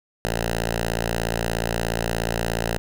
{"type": "tone with notch filter", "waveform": "5% pulse", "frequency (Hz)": 56.9, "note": "A#1", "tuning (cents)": -41, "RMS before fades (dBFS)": -25, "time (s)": [0.25, 2.78], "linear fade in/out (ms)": 0, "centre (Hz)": 290, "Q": 1.4, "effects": []}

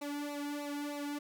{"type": "tone with flanger", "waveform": "sawtooth", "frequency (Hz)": 290, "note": "D4", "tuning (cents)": -22, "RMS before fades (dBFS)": -39, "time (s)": [0.01, 1.19], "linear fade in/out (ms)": 10, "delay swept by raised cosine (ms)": [0.6, 1.9], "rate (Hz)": 3.2, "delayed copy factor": -0.9, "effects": []}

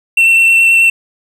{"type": "tone with vibrato", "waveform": "triangle", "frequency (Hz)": 2700, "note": "E7", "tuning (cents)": 41, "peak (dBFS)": -4, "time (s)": [0.17, 0.9], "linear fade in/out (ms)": 5, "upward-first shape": "triangle", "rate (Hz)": 9.4, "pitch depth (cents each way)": 13, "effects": []}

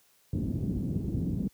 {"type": "low-pass noise", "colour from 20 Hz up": "white", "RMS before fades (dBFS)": -30, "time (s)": [0.33, 1.48], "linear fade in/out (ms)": 2, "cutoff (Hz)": 250, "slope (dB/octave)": 24, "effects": ["white hiss -65 dBFS RMS until 1.53 s", "high-pass 60 Hz 12 dB/octave"]}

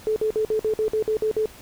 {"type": "tone bursts", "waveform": "sine", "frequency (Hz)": 433.8, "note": "A4", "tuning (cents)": -25, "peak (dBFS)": -19, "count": 10, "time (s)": [0.07, 1.457], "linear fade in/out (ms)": 0, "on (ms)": 91, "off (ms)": 53, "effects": ["pink hiss -46 dBFS RMS until 1.61 s"]}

